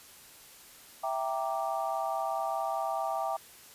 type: chord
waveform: sine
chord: E half-diminished seventh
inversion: none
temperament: equal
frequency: 659.3 / 784 / 932.3 / 1174.7 Hz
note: E5 / G5 / Bb5 / D6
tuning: 0 / 0 / 0 / 0 cents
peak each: -34 / -33 / -38 / -37 dBFS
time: 1.03-3.37 s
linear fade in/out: 10 ms
effects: white hiss -53 dBFS RMS until 3.74 s + resampled to 32000 Hz